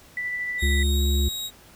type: tone with tremolo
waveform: sine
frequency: 1975.5 Hz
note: B6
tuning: in tune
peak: -25 dBFS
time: 0.17-0.83 s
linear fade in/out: 2 ms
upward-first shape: sine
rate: 13 Hz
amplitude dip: 25%
type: tone with pitch glide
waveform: sawtooth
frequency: 3729 to 3803 Hz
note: A#7 to A#7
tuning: 0 to +34 cents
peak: -26 dBFS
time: 0.58-1.51 s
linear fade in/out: 50 ms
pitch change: +34 cents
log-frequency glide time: 0.87-1.01 s
type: harmonic tone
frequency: 70.5 Hz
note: C#2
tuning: 30 cents sharp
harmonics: 1 / 3 / 5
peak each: -19 / -32 / -33 dBFS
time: 0.62-1.29 s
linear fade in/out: 10 ms
effects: pink hiss -51 dBFS RMS until 1.75 s